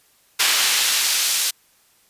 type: noise with high-pass filter sweep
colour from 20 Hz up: brown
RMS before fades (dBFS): -19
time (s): 0.39-1.51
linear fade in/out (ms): 10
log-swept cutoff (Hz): 2600 to 4900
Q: 0.74
effects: white hiss -58 dBFS RMS until 2.09 s + resampled to 32000 Hz